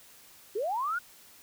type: linear sweep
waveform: sine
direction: up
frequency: 370 to 1485 Hz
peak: -28 dBFS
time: 0.55-0.99 s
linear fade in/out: 10 ms
effects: white hiss -55 dBFS RMS until 1.42 s